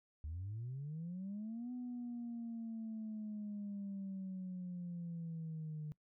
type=linear two-way sweep; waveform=sine; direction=up then down; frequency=72 to 249.2 to 150.2 Hz; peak=-40 dBFS; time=0.24-5.92 s; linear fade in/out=0 ms; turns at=1.72 s; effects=noise-tail reverb RT60 0.1 s tail -22 dB re dry + tanh soft clip ceiling -38 dBFS